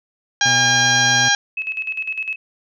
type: harmonic tone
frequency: 809 Hz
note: G#5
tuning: 46 cents flat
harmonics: 1 / 2 / 3 / 4 / 5 / 6 / 7 / 8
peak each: -22 / -16 / -27 / -21 / -23 / -30 / -21 / -28 dBFS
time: 0.41-1.35 s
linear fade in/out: 2 ms
type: tone with vibrato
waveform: 30% pulse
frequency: 123.7 Hz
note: B2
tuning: 3 cents sharp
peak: -22 dBFS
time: 0.45-1.29 s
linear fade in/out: 10 ms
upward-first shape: sine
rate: 7.9 Hz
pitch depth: 17 cents each way
type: tone with tremolo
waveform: sine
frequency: 2584 Hz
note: E7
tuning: 35 cents flat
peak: -20 dBFS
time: 1.57-2.36 s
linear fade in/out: 5 ms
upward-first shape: square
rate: 9.9 Hz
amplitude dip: 65%
effects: none